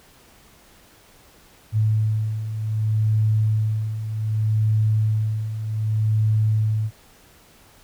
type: beating tone pair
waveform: sine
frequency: 108 / 108.65 Hz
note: A2 / A2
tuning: -32 / -21 cents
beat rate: 0.65 Hz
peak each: -25 / -19 dBFS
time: 1.72-6.91 s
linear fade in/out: 50 ms
effects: pink hiss -52 dBFS RMS until 7.83 s